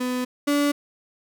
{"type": "tone pair in turn", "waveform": "35% pulse", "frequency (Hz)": [250.8, 288.4], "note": ["B3", "D4"], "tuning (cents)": [27, -31], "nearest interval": "major second", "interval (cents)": 242, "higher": "second", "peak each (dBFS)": [-22, -17], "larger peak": "second", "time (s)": [[0, 0.25], [0.47, 0.72]], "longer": "neither", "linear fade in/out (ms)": 10, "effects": []}